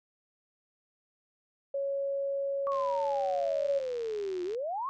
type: tone with pitch glide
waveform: sine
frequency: 554.4 to 558.9 Hz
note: C#5 to C#5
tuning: 0 to +14 cents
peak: -29 dBFS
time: 1.74-3.8 s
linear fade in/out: 5 ms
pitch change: +14 cents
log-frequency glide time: 2.85-2.99 s
type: exponential two-way sweep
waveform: sine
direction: down then up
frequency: 1137 to 349.2 to 1130 Hz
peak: -31 dBFS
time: 2.67-4.89 s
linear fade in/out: 0 ms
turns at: 4.44 s
type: click train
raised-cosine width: 0.2 ms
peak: -32 dBFS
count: 143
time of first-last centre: 2.72-4.548 s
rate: 77.7 Hz
effects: none